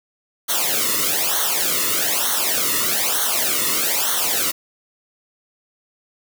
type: noise with flanger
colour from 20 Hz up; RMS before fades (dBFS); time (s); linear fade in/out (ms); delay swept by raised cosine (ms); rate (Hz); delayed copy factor
white; -20; 0.48-4.52; 20; 0.4 to 1.29; 1.1; -1
effects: none